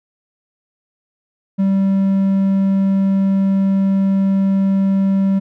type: tone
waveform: triangle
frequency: 194.3 Hz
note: G3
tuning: 15 cents flat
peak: -10 dBFS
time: 1.58-5.4 s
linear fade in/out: 20 ms
effects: none